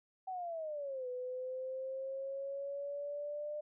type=exponential two-way sweep; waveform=sine; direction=down then up; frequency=765 to 497.6 to 600 Hz; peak=-38 dBFS; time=0.27-3.61 s; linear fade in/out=10 ms; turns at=1.08 s; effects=none

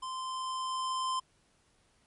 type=tone with level ramp; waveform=square; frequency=1038 Hz; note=C6; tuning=14 cents flat; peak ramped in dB=-37 to -30 dBFS; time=0.02-1.2 s; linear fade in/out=10 ms; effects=pink hiss -69 dBFS RMS until 2.06 s + MP3 48 kbps

